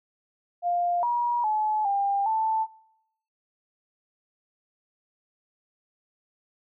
sine tone with pitch steps, 701 / 958 / 857 / 798 / 882 Hz, F5 / A#5 / A5 / G5 / A5, +6 / +47 / -46 / +31 / +4 cents, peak -22 dBFS, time 0.62-2.67 s, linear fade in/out 50 ms, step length 410 ms, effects noise-tail reverb RT60 0.8 s tail -25 dB re dry

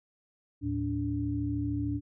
sine tone cluster, 77.1 / 110.5 / 288.9 Hz, D#2 / A2 / D4, -15 / +8 / -28 cents, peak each -36 / -33 / -31 dBFS, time 0.61-2.01 s, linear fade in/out 50 ms, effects none

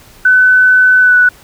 sine tone with pitch glide, 1507 to 1482 Hz, F#6 to F#6, +31 to +2 cents, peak -4 dBFS, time 0.25-1.29 s, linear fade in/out 5 ms, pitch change -29 cents, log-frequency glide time 1-1.16 s, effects pink hiss -41 dBFS RMS until 1.43 s

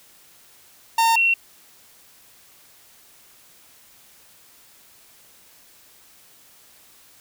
45% pulse / sine tone pair in turn, 912 / 2726 Hz, A#5 / F7, -38 / -43 cents, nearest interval octave + perfect fifth, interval 1895 cents, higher second, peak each -15 dBFS, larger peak neither, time 0.98-1.16 / 1.16-1.34 s, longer neither, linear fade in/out 5 ms, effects white hiss -52 dBFS RMS until 7.2 s

